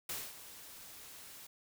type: noise with ADSR envelope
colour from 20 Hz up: white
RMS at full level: -39 dBFS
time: 0.09-1.47 s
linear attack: 5 ms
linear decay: 230 ms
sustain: -13 dB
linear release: 7 ms
effects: none